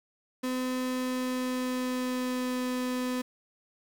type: tone with pitch glide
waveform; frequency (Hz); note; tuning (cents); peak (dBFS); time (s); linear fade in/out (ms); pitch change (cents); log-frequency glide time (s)
35% pulse; 254.9 to 251.8; C4 to B3; -45 to +34; -27; 0.43-3.22; 10; -21; 0.84-2.64
effects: 9-bit